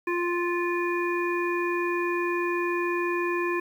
harmonic tone, 349.2 Hz, F4, in tune, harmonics 1 / 3 / 5 / 7, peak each -26 / -31 / -33 / -34 dBFS, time 0.07-3.6 s, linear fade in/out 5 ms, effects 9-bit

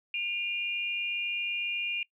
sine tone pair together, 2422 / 2794 Hz, D#7 / F7, -47 / 0 cents, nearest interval major second, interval 247 cents, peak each -31 / -33 dBFS, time 0.14-2.03 s, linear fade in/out 2 ms, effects noise-tail reverb RT60 0.1 s tail -23 dB re dry

